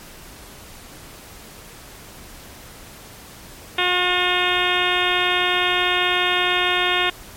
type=harmonic tone with a mistuned harmonic; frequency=360 Hz; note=F#4; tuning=47 cents flat; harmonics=1 / 2 / 3 / 4 / 5 / 6 / 7 / 8 / 9 / 10; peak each=-26 / -26 / -26 / -26 / -26 / -26 / -26 / -26 / -26 / -26 dBFS; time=3.78-7.1 s; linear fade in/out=5 ms; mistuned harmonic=8; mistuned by=-17 cents; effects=pink hiss -41 dBFS RMS until 7.36 s + MP3 64 kbps